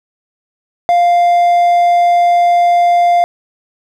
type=tone; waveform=triangle; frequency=698.5 Hz; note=F5; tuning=in tune; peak=-5 dBFS; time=0.89-3.24 s; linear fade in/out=0 ms; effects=none